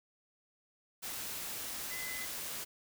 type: tone in noise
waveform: sine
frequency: 2026 Hz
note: B6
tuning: 44 cents sharp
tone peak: -42 dBFS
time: 1.9-2.26 s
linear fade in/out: 20 ms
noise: white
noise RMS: -41 dBFS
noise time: 1.02-2.65 s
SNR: -4 dB
effects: none